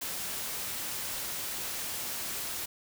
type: noise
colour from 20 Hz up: white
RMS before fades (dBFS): -36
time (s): 0.01-2.66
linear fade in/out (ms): 10
effects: none